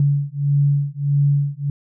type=beating tone pair; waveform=sine; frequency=141.7 / 143.3 Hz; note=C#3 / D3; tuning=+38 / -42 cents; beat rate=1.6 Hz; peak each=-18 dBFS; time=0-1.7 s; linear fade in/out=2 ms; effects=none